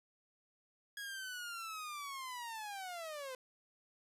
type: linear sweep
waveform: sawtooth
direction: down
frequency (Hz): 1662 to 503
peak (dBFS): -39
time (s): 0.97-3.35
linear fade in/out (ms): 2
effects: resampled to 32000 Hz